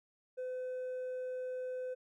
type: tone with hard clipping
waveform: triangle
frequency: 508 Hz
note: B4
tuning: 49 cents sharp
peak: -36 dBFS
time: 0.37-1.95 s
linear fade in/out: 20 ms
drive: 1 dB
effects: none